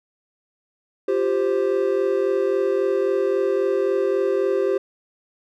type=chord; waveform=triangle; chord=F suspended second; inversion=none; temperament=just; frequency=349.2 / 392.9 / 523.8 Hz; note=F4 / G4 / C5; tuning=0 / +4 / +2 cents; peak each=-24 / -18 / -22 dBFS; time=1.08-4.78 s; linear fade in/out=5 ms; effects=none

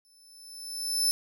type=tone with exponential growth; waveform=25% pulse; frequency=5274 Hz; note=E8; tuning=in tune; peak=-16 dBFS; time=0.05-1.11 s; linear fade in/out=0 ms; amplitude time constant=230 ms; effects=none

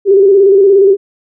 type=tone with vibrato; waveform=sine; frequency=393.3 Hz; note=G4; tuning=6 cents sharp; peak=-3 dBFS; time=0.05-0.97 s; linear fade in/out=50 ms; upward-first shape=square; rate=17 Hz; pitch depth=49 cents each way; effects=none

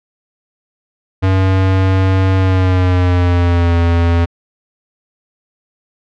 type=tone with pitch glide; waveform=square; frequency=94.9 to 85.04 Hz; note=F#2 to F2; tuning=+44 to -46 cents; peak=-10 dBFS; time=1.22-4.26 s; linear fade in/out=20 ms; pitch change=-190 cents; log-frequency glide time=2.36-3.76 s; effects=low-pass 3000 Hz 12 dB/octave

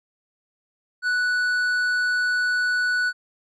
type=tone with tanh clipping; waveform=sine; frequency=1480 Hz; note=F#6; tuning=in tune; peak=-21 dBFS; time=1.02-3.13 s; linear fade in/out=50 ms; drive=8 dB; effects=none

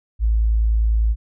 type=tone; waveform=sine; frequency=55 Hz; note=A1; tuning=in tune; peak=-14 dBFS; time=0.19-1.16 s; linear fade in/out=50 ms; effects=none

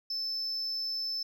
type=tone; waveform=sine; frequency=5270 Hz; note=E8; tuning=1 cent flat; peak=-29 dBFS; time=0.1-1.23 s; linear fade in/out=5 ms; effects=tanh soft clip ceiling -30 dBFS + 11-bit

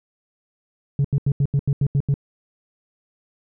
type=tone bursts; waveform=sine; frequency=140 Hz; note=C#3; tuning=18 cents sharp; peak=-13 dBFS; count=9; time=0.99-2.141 s; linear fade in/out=2 ms; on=55 ms; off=82 ms; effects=tanh soft clip ceiling -14 dBFS

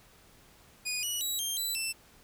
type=tone with pitch steps; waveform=15% pulse; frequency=2469 / 2929 / 3880 / 3187 / 3976 / 2668 Hz; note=D#7 / F#7 / B7 / G7 / B7 / E7; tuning=-14 / -18 / -31 / +28 / +11 / +20 cents; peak=-24 dBFS; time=0.85-1.93 s; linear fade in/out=20 ms; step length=180 ms; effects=pink hiss -59 dBFS RMS until 2.23 s

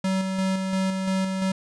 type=tone with tremolo; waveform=square; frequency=190 Hz; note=F#3; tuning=46 cents sharp; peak=-22 dBFS; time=0.04-1.52 s; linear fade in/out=5 ms; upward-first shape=square; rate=2.9 Hz; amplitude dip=35%; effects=resampled to 22050 Hz + 9-bit

